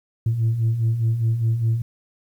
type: beating tone pair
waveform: sine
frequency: 110 / 114.9 Hz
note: A2 / A#2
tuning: 0 / -25 cents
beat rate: 4.9 Hz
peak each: -24 / -17 dBFS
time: 0.26-1.82 s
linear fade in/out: 5 ms
effects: tanh soft clip ceiling -14 dBFS + 9-bit